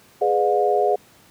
sine chord, G# diminished seventh, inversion none, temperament just, 415.3 / 498.4 / 598 / 717.6 Hz, G#4 / B4 / D5 / F5, 0 / +16 / +31 / +47 cents, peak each -20 / -24 / -24 / -20 dBFS, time 0.21-0.96 s, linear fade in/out 10 ms, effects pink hiss -52 dBFS RMS until 1.3 s + high-pass 100 Hz 12 dB/octave

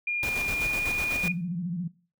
sine tone with pitch glide, 2416 to 2438 Hz, D7 to D#7, +48 to -36 cents, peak -25 dBFS, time 0.07-1.32 s, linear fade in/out 5 ms, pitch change +16 cents, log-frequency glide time 0.57-0.69 s
pink noise with tremolo, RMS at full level -34 dBFS, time 0.23-1.28 s, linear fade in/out 0 ms, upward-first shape square, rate 8 Hz, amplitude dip 40%
sine tone with vibrato, 174.61 Hz, F3, in tune, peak -28 dBFS, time 1.23-1.88 s, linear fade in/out 10 ms, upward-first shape square, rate 14 Hz, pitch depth 85 cents each way
effects noise-tail reverb RT60 0.4 s tail -19 dB re dry

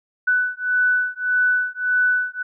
sine beating tone pair, 1491 / 1492.7 Hz, F#6 / F#6, +13 / +15 cents, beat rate 1.7 Hz, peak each -20 dBFS, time 0.27-2.43 s, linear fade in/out 10 ms, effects none

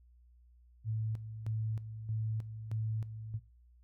sine tone with tremolo, 110 Hz, A2, in tune, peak -32 dBFS, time 0.84-3.4 s, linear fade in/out 50 ms, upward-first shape square, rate 1.6 Hz, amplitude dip 65%, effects noise-tail reverb RT60 0.3 s tail -17 dB re dry + added 60 Hz sine -59 dBFS peak until 3.83 s

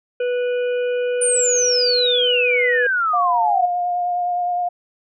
harmonic tone, 491.8 Hz, B4, 7 cents flat, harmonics 1 / 3 / 5 / 6, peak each -18 / -32 / -36 / -40 dBFS, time 0.2-2.87 s, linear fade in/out 5 ms
sine exponential sweep, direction down, 9397 to 698.5 Hz, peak -16 dBFS, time 1.21-3.66 s, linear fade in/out 10 ms
sine tone with vibrato, 710 Hz, F5, 28 cents sharp, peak -18 dBFS, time 3.13-4.69 s, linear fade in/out 10 ms, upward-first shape triangle, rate 9.7 Hz, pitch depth 18 cents each way
effects none

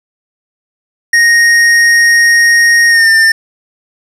square tone with pitch glide, 1864.7 to 1797 Hz, A#6 to A6, 0 to +36 cents, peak -5 dBFS, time 1.13-3.32 s, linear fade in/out 5 ms, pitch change -64 cents, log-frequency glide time 2.89-3.1 s, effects low-pass 9000 Hz 12 dB/octave + 7-bit

